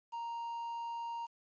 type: tone with quantisation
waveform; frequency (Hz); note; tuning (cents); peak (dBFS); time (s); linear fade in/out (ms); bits
triangle; 932.3; A#5; 0; -36; 0.12-1.27; 20; 10
effects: resampled to 16000 Hz